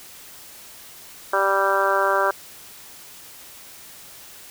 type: harmonic tone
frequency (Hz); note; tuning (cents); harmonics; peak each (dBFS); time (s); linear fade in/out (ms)
195.5; G3; -4; 2 / 3 / 4 / 5 / 6 / 7 / 8; -26 / -23 / -28 / -24 / -25 / -25 / -25; 1.33-2.31; 5
effects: white hiss -43 dBFS RMS until 4.5 s